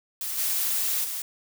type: noise with level steps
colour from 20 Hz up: blue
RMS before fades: -31 / -26 / -32 dBFS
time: 0.21-1.22 s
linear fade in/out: 2 ms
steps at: 0.37 / 1.03 s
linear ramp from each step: 20 ms
effects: none